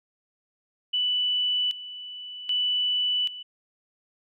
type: tone with tremolo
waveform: sine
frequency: 2975 Hz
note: F#7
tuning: 9 cents sharp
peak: -22 dBFS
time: 0.93-3.43 s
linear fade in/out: 10 ms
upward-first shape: square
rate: 0.64 Hz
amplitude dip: 80%
effects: none